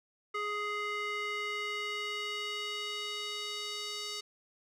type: tone with band-pass filter sweep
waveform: square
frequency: 416.4 Hz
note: G#4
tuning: 5 cents sharp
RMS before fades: -37 dBFS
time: 0.34-4.21 s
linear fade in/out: 10 ms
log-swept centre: 1600 to 4600 Hz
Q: 1.8
effects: none